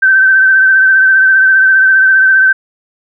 sine tone with vibrato, 1546 Hz, G6, 24 cents flat, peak -4 dBFS, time 0.02-2.53 s, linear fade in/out 10 ms, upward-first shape triangle, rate 15 Hz, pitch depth 35 cents each way, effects none

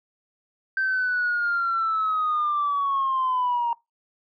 sine linear sweep, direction down, 1560 to 932.3 Hz, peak -20 dBFS, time 0.77-3.73 s, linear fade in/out 2 ms, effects noise-tail reverb RT60 0.2 s tail -23 dB re dry + tanh soft clip ceiling -17 dBFS

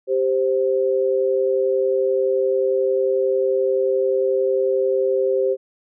sine tone pair together, 392 / 523.3 Hz, G4 / C5, 0 / 0 cents, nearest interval perfect fourth, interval 500 cents, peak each -19 dBFS, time 0.07-5.57 s, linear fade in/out 50 ms, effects none

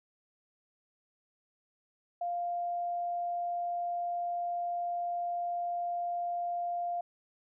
sine tone, 698.5 Hz, F5, in tune, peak -31 dBFS, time 2.21-7.01 s, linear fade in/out 5 ms, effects none

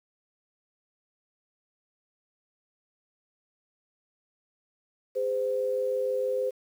sine tone pair together, 407.7 / 514 Hz, G#4 / C5, -32 / -31 cents, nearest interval major third, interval 401 cents, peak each -32 / -26 dBFS, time 5.15-6.51 s, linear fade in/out 20 ms, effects 9-bit

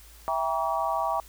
sine chord, E diminished seventh, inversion none, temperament just, 659.3 / 791.1 / 949.3 / 1139.2 Hz, E5 / G5 / Bb5 / Db6, 0 / +16 / +31 / +47 cents, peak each -30 dBFS, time 0.28-1.2 s, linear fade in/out 0 ms, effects added 55 Hz sine -50 dBFS peak until 1.28 s + white hiss -53 dBFS RMS until 1.28 s

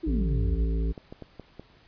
sine exponential sweep, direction down, 345.4 to 51 Hz, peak -27 dBFS, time 0.03-0.65 s, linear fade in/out 10 ms
harmonic tone, 55.3 Hz, A1, 9 cents sharp, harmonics 1 / 3 / 5 / 7 / 8, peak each -24 / -34 / -38 / -41 / -42 dBFS, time 0.06-0.93 s, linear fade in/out 20 ms
clicks, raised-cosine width 2 ms, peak -26 dBFS, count 5, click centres 0.978 / 1.125 / 1.223 / 1.397 / 1.596 s
effects pink hiss -58 dBFS RMS until 1.87 s + resampled to 11025 Hz

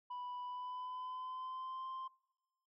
sine tone with pitch glide, 987.8 to 1046.5 Hz, B5 to C6, 0 to 0 cents, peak -39 dBFS, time 0.1-2.08 s, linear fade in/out 10 ms, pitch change +100 cents, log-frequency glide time 0.43-1.87 s, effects noise-tail reverb RT60 1.0 s tail -25 dB re dry + tanh soft clip ceiling -41 dBFS

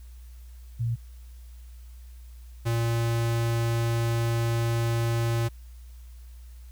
sine / square tone pair in turn, 116.8 / 116.15 Hz, A#2 / A#2, +4 / -6 cents, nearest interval unison, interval 10 cents, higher first, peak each -24 dBFS, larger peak neither, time 0.79-0.96 / 2.65-5.49 s, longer second, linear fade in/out 20 ms, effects added 60 Hz sine -42 dBFS peak until 6.71 s + white hiss -61 dBFS RMS until 6.71 s

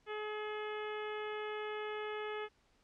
harmonic tone, 424.6 Hz, G#4, 38 cents sharp, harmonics 1 / 2 / 3 / 4 / 5 / 6 / 7 / 8, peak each -40 / -47 / -47 / -49 / -50 / -53 / -54 / -57 dBFS, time 0.06-2.49 s, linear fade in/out 50 ms, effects pink hiss -72 dBFS RMS until 2.83 s + low-pass 6000 Hz 12 dB/octave

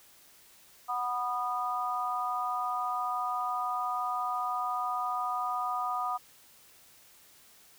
harmonic tone, 245.9 Hz, B3, 7 cents flat, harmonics 3 / 4 / 5, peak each -34 / -36 / -32 dBFS, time 0.88-6.18 s, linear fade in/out 20 ms, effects white hiss -58 dBFS RMS until 7.78 s

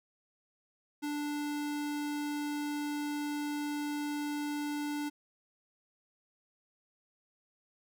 square tone, 293.7 Hz, D4, in tune, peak -34 dBFS, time 1.02-5.1 s, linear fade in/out 20 ms, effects none

